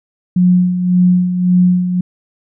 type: tone with tremolo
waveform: sine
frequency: 180.2 Hz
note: F#3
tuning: 45 cents flat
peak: -6 dBFS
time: 0.36-2.01 s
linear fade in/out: 5 ms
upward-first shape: sine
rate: 1.8 Hz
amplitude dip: 60%
effects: none